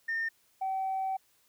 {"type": "tone pair in turn", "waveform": "sine", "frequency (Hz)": [1818, 765.8], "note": ["A#6", "G5"], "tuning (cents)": [-44, -41], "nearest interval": "octave + minor third", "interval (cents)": 1497, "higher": "first", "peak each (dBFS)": [-28, -28], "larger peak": "neither", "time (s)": [[0.08, 0.29], [0.61, 1.17]], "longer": "second", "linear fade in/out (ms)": 10, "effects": ["tanh soft clip ceiling -26 dBFS", "white hiss -68 dBFS RMS until 1.48 s"]}